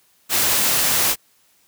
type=noise; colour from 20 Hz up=white; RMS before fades=-18 dBFS; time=0.29-1.16 s; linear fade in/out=50 ms; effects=white hiss -59 dBFS RMS until 1.67 s + high-pass 60 Hz 12 dB/octave